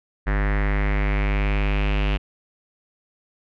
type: tone with low-pass filter sweep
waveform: square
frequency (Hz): 50.5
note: G#1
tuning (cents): -48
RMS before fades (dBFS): -21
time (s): 0.26-2.18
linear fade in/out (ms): 20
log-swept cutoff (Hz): 1800 to 2800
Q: 4.4
effects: none